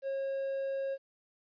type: tone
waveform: triangle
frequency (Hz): 543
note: C#5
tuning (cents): -36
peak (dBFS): -30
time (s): 0.02-0.98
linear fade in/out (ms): 50
effects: resampled to 11025 Hz + 12-bit